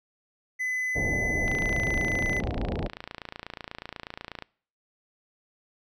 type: tone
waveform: triangle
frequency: 2013 Hz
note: B6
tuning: 33 cents sharp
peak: -25 dBFS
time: 0.59-2.41 s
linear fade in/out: 20 ms
type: low-pass noise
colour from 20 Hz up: pink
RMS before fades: -30 dBFS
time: 0.95-2.88 s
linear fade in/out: 10 ms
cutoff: 770 Hz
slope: 48 dB/octave
type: click train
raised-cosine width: 0.3 ms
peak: -20 dBFS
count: 84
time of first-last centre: 1.48-4.423 s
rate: 28.2 Hz
effects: noise-tail reverb RT60 0.5 s tail -24 dB re dry